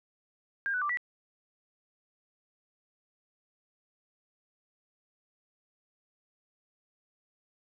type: tone with pitch steps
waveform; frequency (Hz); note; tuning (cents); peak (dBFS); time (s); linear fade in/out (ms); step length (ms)
sine; 1606 / 1489 / 1176 / 1954; G6 / F#6 / D6 / B6; +41 / +11 / +2 / -19; -28; 0.66-0.972; 0; 78
effects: none